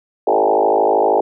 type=tone with frequency modulation; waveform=sine; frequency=617 Hz; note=D#5; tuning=15 cents flat; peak=-11 dBFS; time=0.27-1.21 s; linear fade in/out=5 ms; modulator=52.9 Hz; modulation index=4.8; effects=none